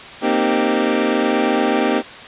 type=chord; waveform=25% pulse; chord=C minor seventh; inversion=third; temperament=equal with one note detuned; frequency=233.1 / 261.6 / 307.2 / 392 Hz; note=Bb3 / C4 / Eb4 / G4; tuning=0 / 0 / -22 / 0 cents; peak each=-17 dBFS; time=0.21-2.03 s; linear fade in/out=50 ms; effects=white hiss -35 dBFS RMS until 2.27 s + resampled to 8000 Hz

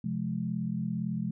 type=chord; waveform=sine; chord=F minor; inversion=second; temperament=equal with one note detuned; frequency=130.81 / 174.61 / 212.5 Hz; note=C3 / F3 / Ab3; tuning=0 / 0 / +40 cents; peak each=-36 / -33 / -33 dBFS; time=0.04-1.31 s; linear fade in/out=5 ms; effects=none

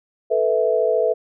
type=chord; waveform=sine; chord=A suspended second; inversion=none; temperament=equal with one note detuned; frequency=440 / 493.9 / 653.2 Hz; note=A4 / B4 / E5; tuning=0 / 0 / -16 cents; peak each=-20 dBFS; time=0.3-1.14 s; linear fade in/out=20 ms; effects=none

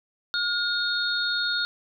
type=tone cluster; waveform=sine; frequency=1428 / 3689 / 4308 Hz; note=F6 / A#7 / C8; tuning=+38 / -19 / +50 cents; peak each=-26 / -29 / -29 dBFS; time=0.34-1.65 s; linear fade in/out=0 ms; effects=none

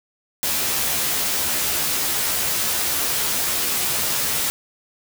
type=noise with comb filter; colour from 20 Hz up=white; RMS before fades=-22 dBFS; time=0.43-4.5 s; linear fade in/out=0 ms; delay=14 ms; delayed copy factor=+0.85; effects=none

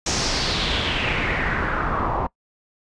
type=noise with low-pass filter sweep; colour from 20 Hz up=pink; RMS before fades=-23 dBFS; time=0.06-2.27 s; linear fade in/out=5 ms; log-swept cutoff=6400 to 920 Hz; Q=3.3; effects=noise-tail reverb RT60 0.1 s tail -23 dB re dry + resampled to 22050 Hz

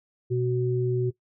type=tone pair together; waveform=sine; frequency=123.47 / 371.8 Hz; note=B2 / F#4; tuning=0 / +8 cents; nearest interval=octave + perfect fifth; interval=1908 cents; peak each=-25 dBFS; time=0.3-1.11 s; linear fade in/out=20 ms; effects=noise-tail reverb RT60 0.1 s tail -17 dB re dry

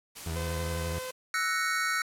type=noise; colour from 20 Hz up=white; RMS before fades=-42 dBFS; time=0.15-1.12 s; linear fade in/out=20 ms
type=tone with vibrato; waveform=30% pulse; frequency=81.9 Hz; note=E2; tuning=11 cents flat; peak=-29 dBFS; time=0.26-0.99 s; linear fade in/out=5 ms; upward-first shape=square; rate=12 Hz; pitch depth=40 cents each way
type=tone; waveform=sawtooth; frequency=512 Hz; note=C5; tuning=38 cents flat; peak=-32 dBFS; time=0.36-1.11 s; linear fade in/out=5 ms
type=chord; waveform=square; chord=F# dominant seventh; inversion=third; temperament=equal; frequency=1318.5 / 1480 / 1864.7 / 2217 Hz; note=E6 / F#6 / A#6 / C#7; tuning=0 / 0 / 0 / 0 cents; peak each=-33 / -32 / -34 / -35 dBFS; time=1.34-2.02 s; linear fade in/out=2 ms
effects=low-pass 12000 Hz 12 dB/octave

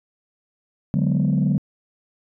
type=chord; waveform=sine; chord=G# half-diminished seventh; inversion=second; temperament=equal; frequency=146.83 / 185 / 207.7 / 246.9 Hz; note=D3 / F#3 / G#3 / B3; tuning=0 / 0 / 0 / 0 cents; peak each=-19 / -20 / -22 / -25 dBFS; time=0.94-1.58 s; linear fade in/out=0 ms; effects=tanh soft clip ceiling -12 dBFS

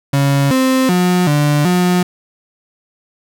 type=tone with pitch steps; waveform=35% pulse; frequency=139.6 / 261 / 180.1 / 147.1 / 179.4 Hz; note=C#3 / C4 / F#3 / D3 / F3; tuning=+13 / -4 / -46 / +3 / +47 cents; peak=-9 dBFS; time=0.13-2.03 s; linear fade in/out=5 ms; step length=380 ms; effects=none

